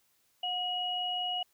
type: tone pair together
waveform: sine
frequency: 725 / 2900 Hz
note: F#5 / F#7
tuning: -35 / -35 cents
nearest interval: 2 octaves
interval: 2400 cents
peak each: -35 / -32 dBFS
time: 0.43-1.43 s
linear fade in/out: 5 ms
effects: white hiss -71 dBFS RMS until 1.53 s